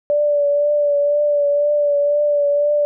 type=tone with vibrato; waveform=sine; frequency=582 Hz; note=D5; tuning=16 cents flat; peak=-13 dBFS; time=0.1-2.85 s; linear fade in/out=0 ms; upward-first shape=triangle; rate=2 Hz; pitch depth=30 cents each way; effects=none